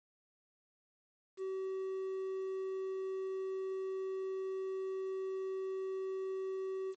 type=tone with quantisation; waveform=triangle; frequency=381.1 Hz; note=G4; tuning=49 cents flat; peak=-34 dBFS; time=1.37-6.95 s; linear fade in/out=50 ms; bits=10; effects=MP3 32 kbps